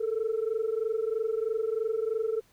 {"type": "tone pair together", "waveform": "sine", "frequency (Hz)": [433.2, 456.3], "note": ["A4", "A#4"], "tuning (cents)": [-27, -37], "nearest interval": "minor second", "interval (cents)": 90, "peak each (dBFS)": -28, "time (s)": [0, 2.41], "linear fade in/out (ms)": 10, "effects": ["tanh soft clip ceiling -22 dBFS", "pink hiss -64 dBFS RMS until 2.52 s"]}